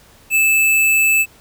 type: tone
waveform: square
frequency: 2625 Hz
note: E7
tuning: 8 cents flat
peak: -12 dBFS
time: 0.3-1.26 s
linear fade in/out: 50 ms
effects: pink hiss -48 dBFS RMS until 1.4 s